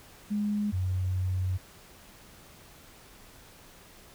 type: tone pair in turn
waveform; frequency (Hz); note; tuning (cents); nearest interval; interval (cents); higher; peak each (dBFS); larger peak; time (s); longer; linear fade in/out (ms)
sine; 207.7 / 92.52; G#3 / F#2; 0 / 0; octave + major second; 1400; first; -26; neither; 0.3-0.72 / 0.72-1.58; second; 20
effects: pink hiss -53 dBFS RMS until 4.14 s